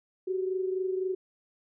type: tone pair together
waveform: sine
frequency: 373.1 / 397 Hz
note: F#4 / G4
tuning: +14 / +22 cents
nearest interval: minor second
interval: 108 cents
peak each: -28 / -36 dBFS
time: 0.27-1.15 s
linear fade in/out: 10 ms
effects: none